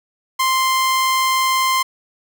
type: tone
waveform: sawtooth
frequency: 1046.5 Hz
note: C6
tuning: in tune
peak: -11 dBFS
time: 0.39-1.83 s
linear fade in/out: 10 ms
effects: none